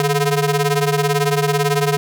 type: ring-modulated tone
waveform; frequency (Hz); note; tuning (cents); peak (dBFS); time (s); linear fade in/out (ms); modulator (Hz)
sawtooth; 286; D4; -46; -8; 0-1.97; 0; 134
effects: none